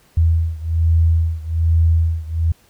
sine beating tone pair, 81.7 / 82.9 Hz, E2 / E2, -15 / +10 cents, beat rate 1.2 Hz, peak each -15 / -17 dBFS, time 0.17-2.52 s, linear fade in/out 5 ms, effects pink hiss -54 dBFS RMS until 2.69 s

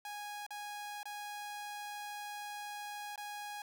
sawtooth tone with dropouts, 827 Hz, G#5, 8 cents flat, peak -38 dBFS, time 0.05-3.62 s, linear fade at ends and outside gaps 2 ms, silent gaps 0.465-0.506 / 1.031-1.055 / 3.159-3.177 s, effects none

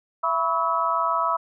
sine tone cluster, 669 / 986 / 1113 / 1292 Hz, E5 / B5 / C#6 / E6, +25 / -3 / +7 / -35 cents, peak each -28 / -25 / -27 / -24 dBFS, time 0.23-1.37 s, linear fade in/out 10 ms, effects none

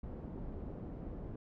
pink low-pass noise, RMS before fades -44 dBFS, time 0.03-1.36 s, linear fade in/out 5 ms, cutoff 450 Hz, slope 12 dB/octave, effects none

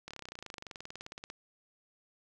slowing click train, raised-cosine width 0.2 ms, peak -26 dBFS, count 30, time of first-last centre 0.08-1.301 s, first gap 27 ms, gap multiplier 1.03, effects none

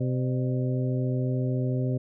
harmonic tone with a mistuned harmonic, 128.3 Hz, C3, 34 cents flat, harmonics 1 / 2 / 3 / 4 / 5, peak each -25 / -31 / -35 / -37 / -39 dBFS, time 0-1.98 s, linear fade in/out 10 ms, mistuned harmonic 5, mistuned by -96 cents, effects none

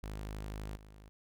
sawtooth tone with level steps, 52 Hz, G#1, 3 cents sharp, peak -36 / -49 dBFS, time 0.03-1.09 s, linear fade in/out 0 ms, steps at 0.76 s, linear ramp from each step 2 ms, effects none

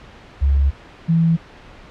sine tone pair in turn, 69.3 / 165.11 Hz, C#2 / E3, 0 / +3 cents, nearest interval octave + minor third, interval 1503 cents, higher second, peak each -12 dBFS, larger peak neither, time 0.41-0.71 / 1.08-1.37 s, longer first, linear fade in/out 20 ms, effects pink hiss -42 dBFS RMS until 1.9 s + low-pass 3000 Hz 12 dB/octave

